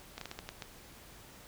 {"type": "slowing click train", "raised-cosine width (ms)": 0.2, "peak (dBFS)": -23, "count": 7, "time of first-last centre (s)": [0.18, 0.622], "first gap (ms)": 33, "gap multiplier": 1.32, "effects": ["pink hiss -54 dBFS RMS until 1.47 s"]}